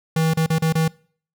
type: tone with dropouts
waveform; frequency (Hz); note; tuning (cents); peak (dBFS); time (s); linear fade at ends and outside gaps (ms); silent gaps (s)
square; 160.7; E3; -44; -17; 0.16-0.88; 5; 0.337-0.371 / 0.463-0.501 / 0.585-0.621 / 0.726-0.752
effects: noise-tail reverb RT60 0.5 s tail -24 dB re dry